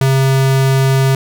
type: tone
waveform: square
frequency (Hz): 134.1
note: C3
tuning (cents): +43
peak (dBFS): -10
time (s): 0.01-1.15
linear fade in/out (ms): 2
effects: none